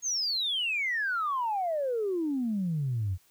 sine exponential sweep, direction down, 6645 to 87.31 Hz, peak -26 dBFS, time 0.02-3.18 s, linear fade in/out 50 ms, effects tanh soft clip ceiling -22 dBFS + white hiss -64 dBFS RMS until 3.3 s

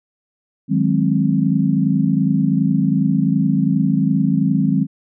sine chord, Ab dominant seventh, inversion second, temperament equal with one note detuned, 155.56 / 185 / 207.7 / 264.8 Hz, Eb3 / Gb3 / Ab3 / C4, 0 / 0 / 0 / +21 cents, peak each -19 dBFS, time 0.68-4.87 s, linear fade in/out 50 ms, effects none

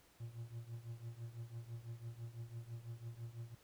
triangle tone with tremolo, 116.54 Hz, A#2, in tune, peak -40 dBFS, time 0.2-3.55 s, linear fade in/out 5 ms, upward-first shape triangle, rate 6 Hz, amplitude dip 90%, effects pink hiss -68 dBFS RMS until 3.63 s

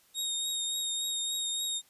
25% pulse tone with vibrato, 3729 Hz, A#7, in tune, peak -26 dBFS, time 0.14-1.82 s, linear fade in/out 50 ms, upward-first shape triangle, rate 3.5 Hz, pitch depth 27 cents each way, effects white hiss -64 dBFS RMS until 1.89 s + resampled to 32000 Hz

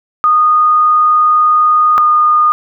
sine tone pair in turn, 1232 / 1222.8 Hz, D#6 / D#6, -17 / -30 cents, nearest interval unison, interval 13 cents, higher first, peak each -6 / -6 dBFS, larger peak neither, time 0.24-1.98 / 1.98-2.52 s, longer first, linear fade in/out 0 ms, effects none

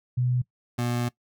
sine / 25% pulse tone pair in turn, 124.6 / 120.98 Hz, B2 / B2, +16 / -35 cents, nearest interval minor second, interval 51 cents, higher first, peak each -21 dBFS, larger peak neither, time 0.17-0.42 / 0.78-1.09 s, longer second, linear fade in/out 10 ms, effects noise-tail reverb RT60 0.1 s tail -20 dB re dry

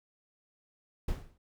brown noise with exponential decay, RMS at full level -29 dBFS, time 1.08-1.38 s, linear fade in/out 5 ms, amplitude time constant 65 ms, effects none

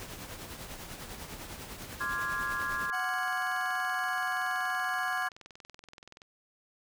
pink noise with tremolo, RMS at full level -41 dBFS, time 0-2.9 s, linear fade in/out 0 ms, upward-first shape triangle, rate 10 Hz, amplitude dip 55%
sine chord, D half-diminished seventh, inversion third, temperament equal, 1046.5 / 1174.7 / 1396.9 / 1661.2 Hz, C6 / D6 / F6 / Ab6, 0 / 0 / 0 / 0 cents, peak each -37 / -39 / -38 / -33 dBFS, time 2-5.29 s, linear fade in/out 10 ms
click train, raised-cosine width 0.2 ms, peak -32 dBFS, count 86, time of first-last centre 2.19-6.218 s, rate 21.1 Hz
40% pulse tone, 740 Hz, F#5, in tune, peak -34 dBFS, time 2.92-5.29 s, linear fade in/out 20 ms
effects none

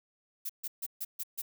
violet noise bursts, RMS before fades -36 dBFS, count 6, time 0.45-1.42 s, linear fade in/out 10 ms, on 45 ms, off 140 ms, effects none

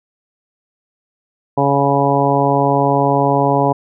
harmonic tone, 140 Hz, C#3, 18 cents sharp, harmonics 1 / 2 / 3 / 4 / 5 / 6 / 7, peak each -19 / -19 / -19 / -19 / -19 / -19 / -19 dBFS, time 1.57-3.73 s, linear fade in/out 10 ms, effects none

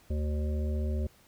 harmonic tone, 75.1 Hz, D2, 39 cents sharp, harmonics 1 / 3 / 5 / 7 / 8, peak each -28 / -38 / -42 / -45 / -46 dBFS, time 0.1-1.07 s, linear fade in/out 5 ms, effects pink hiss -61 dBFS RMS until 1.27 s

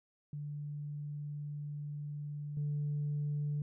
sine tone with level steps, 146.83 Hz, D3, in tune, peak -38 / -31 dBFS, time 0.33-3.62 s, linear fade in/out 2 ms, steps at 2.57 s, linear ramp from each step 2 ms, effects tanh soft clip ceiling -29 dBFS

